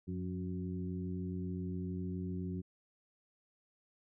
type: harmonic tone with a mistuned harmonic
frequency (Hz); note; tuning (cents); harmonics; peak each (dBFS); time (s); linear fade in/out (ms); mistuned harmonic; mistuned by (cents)
92; F#2; -9; 1 / 2 / 3 / 4; -41 / -39 / -45 / -47; 0.07-2.62; 20; 2; -45
effects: none